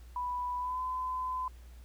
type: tone with pitch glide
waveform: sine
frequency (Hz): 987.8 to 1017.3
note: B5 to C6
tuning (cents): 0 to -49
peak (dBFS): -32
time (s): 0.16-1.48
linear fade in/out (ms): 2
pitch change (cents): +51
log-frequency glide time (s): 0.58-0.8
effects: added 60 Hz sine -48 dBFS peak until 1.84 s + pink hiss -63 dBFS RMS until 1.84 s